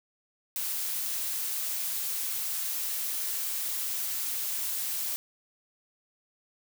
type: noise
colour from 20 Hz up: blue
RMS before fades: -32 dBFS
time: 0.56-5.16 s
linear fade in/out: 0 ms
effects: none